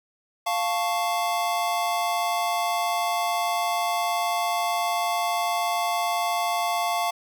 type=chord; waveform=square; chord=F augmented; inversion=none; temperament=equal; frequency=698.5 / 880 / 1108.7 Hz; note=F5 / A5 / C#6; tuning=0 / 0 / 0 cents; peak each=-26 / -30 / -30 dBFS; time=0.46-7.11 s; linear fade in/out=10 ms; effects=none